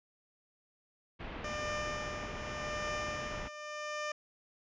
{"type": "low-pass noise", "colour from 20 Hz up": "pink", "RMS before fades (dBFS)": -43, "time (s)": [1.19, 3.49], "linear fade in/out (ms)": 20, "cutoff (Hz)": 3000, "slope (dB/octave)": 24}
{"type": "tone with tremolo", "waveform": "15% pulse", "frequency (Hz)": 600, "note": "D5", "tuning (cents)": 37, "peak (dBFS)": -28, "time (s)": [1.44, 4.12], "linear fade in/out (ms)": 5, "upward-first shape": "triangle", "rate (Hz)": 0.84, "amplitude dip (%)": 70}
{"effects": ["resampled to 16000 Hz"]}